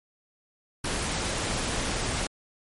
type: noise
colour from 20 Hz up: pink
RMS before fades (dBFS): -29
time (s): 0.84-2.27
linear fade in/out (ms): 5
effects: MP3 48 kbps